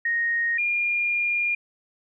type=tone pair in turn; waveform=sine; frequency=1864.7 / 2413 Hz; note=A#6 / D7; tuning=0 / +46 cents; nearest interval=major third; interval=446 cents; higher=second; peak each=-21 dBFS; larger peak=neither; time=0.05-0.58 / 0.58-1.55 s; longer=second; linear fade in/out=5 ms; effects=none